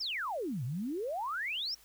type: exponential two-way sweep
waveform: sine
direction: down then up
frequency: 5700 to 114.7 to 5700 Hz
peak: -33 dBFS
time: 0-1.75 s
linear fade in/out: 10 ms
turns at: 0.64 s
effects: added 50 Hz sine -68 dBFS peak until 1.84 s + white hiss -61 dBFS RMS until 1.84 s